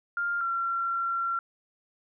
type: tone pair in turn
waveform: sine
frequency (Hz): 1400 / 1366.4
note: F6 / F6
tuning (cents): +4 / -38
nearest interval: unison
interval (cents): 42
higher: first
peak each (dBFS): -26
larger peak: neither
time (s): 0.17-0.41 / 0.41-1.39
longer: second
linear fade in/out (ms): 2
effects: none